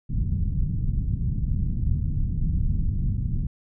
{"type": "low-pass noise", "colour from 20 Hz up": "pink", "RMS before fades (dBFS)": -24, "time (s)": [0.09, 3.47], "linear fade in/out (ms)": 10, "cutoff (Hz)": 170, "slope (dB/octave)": 24, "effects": []}